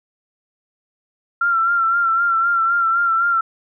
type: tone with vibrato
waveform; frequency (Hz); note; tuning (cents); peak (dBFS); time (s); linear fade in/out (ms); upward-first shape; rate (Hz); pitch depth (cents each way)
sine; 1367; F6; -37; -14; 1.41-3.41; 5; sine; 3.9; 45
effects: none